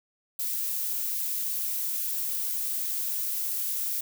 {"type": "noise", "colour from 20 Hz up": "violet", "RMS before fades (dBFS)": -30, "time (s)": [0.39, 4.01], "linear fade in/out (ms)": 5, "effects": []}